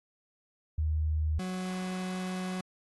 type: tone pair in turn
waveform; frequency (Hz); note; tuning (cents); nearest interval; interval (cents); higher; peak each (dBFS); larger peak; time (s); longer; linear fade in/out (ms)
sine / 40% pulse; 77.6 / 184.56; D#2 / F#3; -4 / -4; octave + minor third; 1500; second; -26 / -32; first; 0.78-1.39 / 1.39-2.61; second; 5
effects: AAC 32 kbps